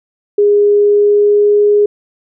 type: tone with pitch glide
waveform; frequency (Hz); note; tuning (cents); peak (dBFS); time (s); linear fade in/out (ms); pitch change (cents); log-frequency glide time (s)
sine; 411 to 413.9; G#4 to G#4; -18 to -6; -6; 0.38-1.86; 5; +12; 0.73-1.62
effects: none